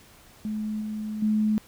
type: tone with level steps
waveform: sine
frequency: 214.3 Hz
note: A3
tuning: 45 cents flat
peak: -27 / -29 / -20 dBFS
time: 0.45-1.58 s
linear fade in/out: 0 ms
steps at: 0.81 / 1.22 s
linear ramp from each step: 5 ms
effects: pink hiss -53 dBFS RMS until 1.67 s